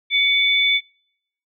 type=tone pair together; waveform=sine; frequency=2243 / 3501 Hz; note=C#7 / A7; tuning=+20 / -9 cents; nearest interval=minor sixth; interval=771 cents; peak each=-17 dBFS; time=0.1-0.81 s; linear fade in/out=50 ms; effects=noise-tail reverb RT60 0.7 s tail -26 dB re dry